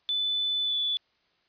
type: tone with pitch glide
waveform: sine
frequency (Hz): 3498 to 3460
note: A7 to A7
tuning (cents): -11 to -30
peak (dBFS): -25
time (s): 0.09-0.97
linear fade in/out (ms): 0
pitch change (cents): -19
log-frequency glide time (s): 0.63-0.76
effects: white hiss -69 dBFS RMS until 1.48 s + resampled to 11025 Hz